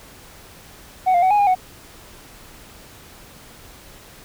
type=tone with pitch steps; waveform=sine; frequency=745 / 701 / 750 / 829 / 812 / 741 Hz; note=F#5 / F5 / F#5 / G#5 / G#5 / F#5; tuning=+12 / +6 / +23 / -3 / -39 / +2 cents; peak=-10 dBFS; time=1.06-1.552 s; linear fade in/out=20 ms; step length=82 ms; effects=tanh soft clip ceiling -12 dBFS + pink hiss -44 dBFS RMS until 4.24 s